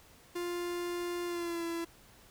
45% pulse tone with pitch glide, 350 to 335.9 Hz, F4 to E4, +4 to +33 cents, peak -34 dBFS, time 0.35-1.85 s, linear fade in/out 10 ms, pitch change -71 cents, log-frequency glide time 1.26-1.64 s, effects pink hiss -59 dBFS RMS until 2.3 s

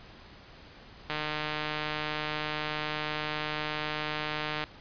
click train, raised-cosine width 0.3 ms, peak -16 dBFS, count 539, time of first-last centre 1.1-4.639 s, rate 152 Hz, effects pink hiss -51 dBFS RMS until 4.8 s + resampled to 11025 Hz

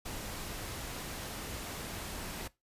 pink noise, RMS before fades -41 dBFS, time 0.05-2.48 s, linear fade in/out 10 ms, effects noise-tail reverb RT60 0.2 s tail -19 dB re dry + resampled to 32000 Hz

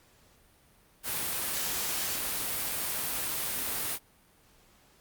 white noise, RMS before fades -32 dBFS, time 1.03-3.99 s, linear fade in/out 50 ms, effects pink hiss -62 dBFS RMS until 5 s + Opus 48 kbps

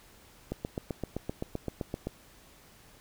click train, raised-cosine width 2 ms, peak -19 dBFS, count 13, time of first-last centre 0.52-2.07 s, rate 7.74 Hz, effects pink hiss -57 dBFS RMS until 3 s

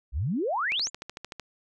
sine exponential sweep, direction up, 55 to 7550 Hz, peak -25 dBFS, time 0.12-0.9 s, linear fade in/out 50 ms
click train, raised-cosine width 0.2 ms, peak -20 dBFS, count 10, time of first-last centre 0.72-1.397 s, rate 13.3 Hz
effects none

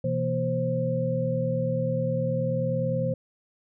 sine tone cluster, 124.7 / 165 / 234.4 / 526 Hz, B2 / E3 / A#3 / C5, +17 / +2 / +10 / +9 cents, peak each -29 / -29 / -34 / -27 dBFS, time 0.04-3.14 s, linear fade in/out 5 ms, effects none

